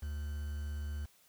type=tone with quantisation; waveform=triangle; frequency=73.6 Hz; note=D2; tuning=4 cents sharp; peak=-34 dBFS; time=0.02-1.06 s; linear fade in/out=10 ms; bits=9; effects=white hiss -66 dBFS RMS until 1.28 s